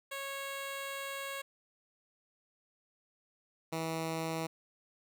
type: tone pair in turn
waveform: 10% pulse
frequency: 550 / 162.15 Hz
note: C#5 / E3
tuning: -14 / -28 cents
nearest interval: octave + major sixth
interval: 2114 cents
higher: first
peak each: -30 / -26 dBFS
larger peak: second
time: 0.11-1.42 / 3.72-4.47 s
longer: first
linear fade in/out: 10 ms
effects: none